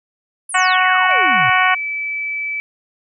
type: exponential sweep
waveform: sine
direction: down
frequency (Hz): 10600 to 110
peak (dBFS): -25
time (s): 0.49-1.5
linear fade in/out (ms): 5
type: harmonic tone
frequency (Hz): 370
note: F#4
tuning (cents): 0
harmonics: 2 / 3 / 4 / 5 / 6 / 7 / 8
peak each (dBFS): -18 / -17 / -18 / -19 / -21 / -25 / -26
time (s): 0.54-1.75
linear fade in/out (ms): 10
type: tone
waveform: sine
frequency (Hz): 2307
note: D7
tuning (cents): -31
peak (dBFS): -20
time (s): 1.11-2.6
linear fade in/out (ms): 0
effects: none